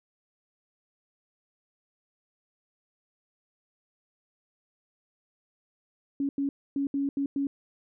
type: tone bursts at uneven times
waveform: sine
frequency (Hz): 278.8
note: C#4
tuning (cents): +10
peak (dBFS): -25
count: 6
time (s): 6.2-6.29 / 6.38-6.49 / 6.76-6.87 / 6.94-7.09 / 7.17-7.26 / 7.36-7.47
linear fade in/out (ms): 2
effects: none